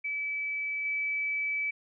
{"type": "tone with level steps", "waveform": "sine", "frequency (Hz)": 2300, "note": "D7", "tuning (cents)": -37, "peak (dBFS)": [-30, -28], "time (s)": [0.04, 1.71], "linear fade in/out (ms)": 10, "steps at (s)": 0.85, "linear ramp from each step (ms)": 2, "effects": []}